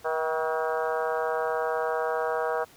harmonic tone with a mistuned harmonic, 160 Hz, D#3, 49 cents sharp, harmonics 3 / 4 / 5 / 6 / 7 / 8 / 9 / 10, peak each -29 / -31 / -33 / -35 / -36 / -37 / -38 / -39 dBFS, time 0.04-2.65 s, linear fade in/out 20 ms, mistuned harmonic 5, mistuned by -54 cents, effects pink hiss -54 dBFS RMS until 2.76 s + high-pass 80 Hz 12 dB/octave

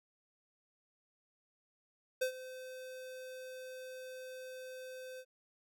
square tone with ADSR envelope, 514 Hz, C5, 31 cents flat, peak -30 dBFS, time 2.21-5.25 s, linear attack 11 ms, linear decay 93 ms, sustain -16 dB, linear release 57 ms, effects none

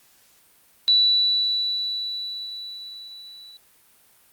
sine tone with level ramp, 3951 Hz, B7, in tune, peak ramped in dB -13 to -42 dBFS, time 0.88-3.57 s, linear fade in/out 0 ms, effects white hiss -57 dBFS RMS until 4.32 s + Opus 48 kbps

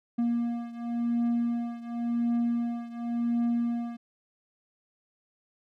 triangle beating tone pair, 235.8 / 236.72 Hz, A#3 / A#3, +20 / +27 cents, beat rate 0.92 Hz, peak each -26 / -29 dBFS, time 0.18-3.97 s, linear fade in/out 10 ms, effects none

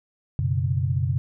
sine chord, F# suspended fourth, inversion none, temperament just, 92.5 / 123.33 / 138.75 Hz, F#2 / B2 / C#3, 0 / -2 / +2 cents, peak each -25 dBFS, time 0.39-1.18 s, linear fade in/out 0 ms, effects none

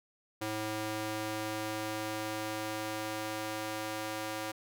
square tone with high-pass filter sweep, 108.1 Hz, A2, 30 cents flat, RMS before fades -37 dBFS, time 0.41-4.52 s, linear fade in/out 10 ms, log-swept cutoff 280 to 440 Hz, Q 0.71, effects none

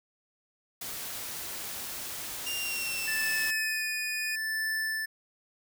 white noise, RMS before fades -38 dBFS, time 0.81-3.51 s, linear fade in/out 5 ms
sawtooth tone with pitch glide, 2794 to 2475 Hz, F7 to D#7, 0 to -10 cents, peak -29 dBFS, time 2.46-4.36 s, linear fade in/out 10 ms, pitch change -210 cents, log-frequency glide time 2.57-3.83 s
square tone with tremolo, 1759 Hz, A6, 1 cent flat, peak -29 dBFS, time 3.07-5.06 s, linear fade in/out 10 ms, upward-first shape sine, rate 0.76 Hz, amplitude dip 55%
effects none

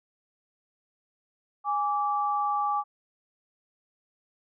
sine tone pair together, 825 / 1162.4 Hz, G#5 / D6, -12 / -18 cents, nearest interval tritone, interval 594 cents, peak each -27 dBFS, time 1.64-2.84 s, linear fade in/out 50 ms, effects none

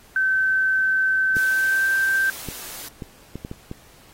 sine tone with pitch glide, 1539 to 1565.9 Hz, G6 to G6, -32 to -2 cents, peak -17 dBFS, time 0.16-2.3 s, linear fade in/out 2 ms, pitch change +30 cents, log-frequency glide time 1.45-1.86 s
white high-pass noise, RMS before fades -36 dBFS, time 1.36-2.88 s, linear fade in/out 0 ms, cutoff 230 Hz, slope 48 dB/octave
clicks, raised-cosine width 3 ms, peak -18 dBFS, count 7, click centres 1.368 / 2.487 / 3.022 / 3.356 / 3.449 / 3.514 / 3.714 s
effects pink hiss -51 dBFS RMS until 4.13 s + AAC 48 kbps

